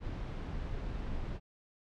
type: noise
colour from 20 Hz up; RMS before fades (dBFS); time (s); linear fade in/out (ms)
brown; -38; 0-1.4; 50
effects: low-pass 4000 Hz 12 dB/octave